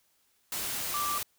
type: tone in noise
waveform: sine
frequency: 1174.7 Hz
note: D6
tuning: in tune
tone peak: -30 dBFS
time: 0.94-1.18 s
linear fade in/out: 2 ms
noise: white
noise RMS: -34 dBFS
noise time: 0.52-1.23 s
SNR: +1 dB
effects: white hiss -70 dBFS RMS until 1.38 s